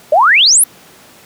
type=exponential sweep; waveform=sine; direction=up; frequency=563 to 11750 Hz; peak=-5 dBFS; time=0.12-0.64 s; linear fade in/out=5 ms; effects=pink hiss -41 dBFS RMS until 1.25 s + high-pass 150 Hz 12 dB/octave